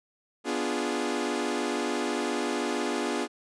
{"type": "chord", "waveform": "sawtooth", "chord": "B diminished seventh", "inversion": "none", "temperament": "equal", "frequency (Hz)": [246.9, 293.7, 349.2, 415.3], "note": ["B3", "D4", "F4", "Ab4"], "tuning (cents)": [0, 0, 0, 0], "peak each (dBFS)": -29, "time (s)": [0.44, 3.28], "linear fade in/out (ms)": 50, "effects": ["resampled to 22050 Hz"]}